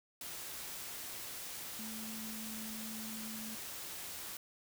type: tone in noise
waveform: sine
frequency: 220 Hz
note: A3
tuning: in tune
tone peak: -45 dBFS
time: 1.79-3.55 s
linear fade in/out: 2 ms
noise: white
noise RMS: -45 dBFS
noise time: 0.21-4.37 s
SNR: -3 dB
effects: none